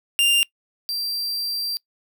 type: tone pair in turn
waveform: 45% pulse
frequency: 2794 / 4712 Hz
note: F7 / D8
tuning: 0 / +5 cents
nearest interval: major sixth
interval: 905 cents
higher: second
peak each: -15 / -23 dBFS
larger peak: first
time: 0.19-0.43 / 0.89-1.77 s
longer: second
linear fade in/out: 0 ms
effects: noise-tail reverb RT60 0.1 s tail -23 dB re dry